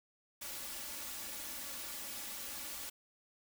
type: noise with comb filter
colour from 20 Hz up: white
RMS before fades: -44 dBFS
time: 0.41-2.9 s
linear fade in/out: 10 ms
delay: 3.5 ms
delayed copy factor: +0.65
effects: none